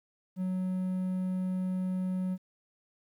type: tone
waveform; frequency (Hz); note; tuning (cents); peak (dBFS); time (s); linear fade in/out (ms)
triangle; 185; F#3; 0; -27; 0.36-2.38; 50
effects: 11-bit